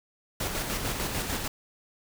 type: noise with tremolo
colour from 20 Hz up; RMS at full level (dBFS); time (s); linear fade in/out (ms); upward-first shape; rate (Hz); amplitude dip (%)
pink; -30; 0.4-1.48; 5; square; 6.7; 35
effects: none